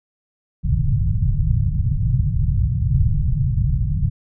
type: low-pass noise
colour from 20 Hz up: white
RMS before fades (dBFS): -18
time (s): 0.63-4.1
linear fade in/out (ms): 20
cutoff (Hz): 150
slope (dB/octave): 48
effects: none